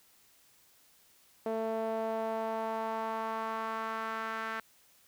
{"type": "tone with band-pass filter sweep", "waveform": "sawtooth", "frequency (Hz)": 222.7, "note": "A3", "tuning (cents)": 21, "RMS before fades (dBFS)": -35, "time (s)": [1.46, 4.6], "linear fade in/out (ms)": 0, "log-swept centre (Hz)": [560, 1500], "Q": 2.4, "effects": ["white hiss -64 dBFS RMS until 5.07 s"]}